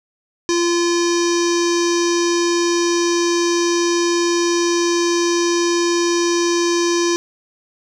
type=tone with low-pass filter; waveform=square; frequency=344.1 Hz; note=F4; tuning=26 cents flat; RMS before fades=-17 dBFS; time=0.49-7.16 s; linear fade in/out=0 ms; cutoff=5900 Hz; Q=4.6; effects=none